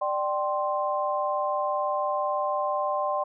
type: tone cluster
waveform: sine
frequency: 594 / 776 / 1050 Hz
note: D5 / G5 / C6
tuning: +20 / -18 / +6 cents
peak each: -28 / -30 / -28 dBFS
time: 0.01-3.24 s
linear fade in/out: 10 ms
effects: none